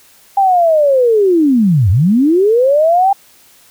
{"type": "linear two-way sweep", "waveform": "sine", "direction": "down then up", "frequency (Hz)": [803, 84.6, 803], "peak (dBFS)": -7, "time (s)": [0.37, 3.13], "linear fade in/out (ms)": 5, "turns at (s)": 1.9, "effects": ["white hiss -46 dBFS RMS until 3.7 s"]}